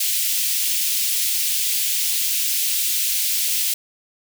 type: high-pass noise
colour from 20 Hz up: white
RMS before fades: -21 dBFS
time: 0-3.74 s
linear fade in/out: 5 ms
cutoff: 2500 Hz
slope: 24 dB/octave
effects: none